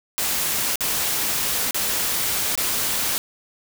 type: noise with dropouts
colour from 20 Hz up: white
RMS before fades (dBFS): -23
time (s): 0.18-3.18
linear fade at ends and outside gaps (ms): 0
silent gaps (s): 0.757-0.807 / 1.709-1.745 / 2.554-2.576
effects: none